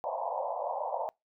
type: band-pass noise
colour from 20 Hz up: pink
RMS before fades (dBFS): -34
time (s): 0.04-1.09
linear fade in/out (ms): 0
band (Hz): 520 to 1000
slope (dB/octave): 96
effects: noise-tail reverb RT60 0.2 s tail -26 dB re dry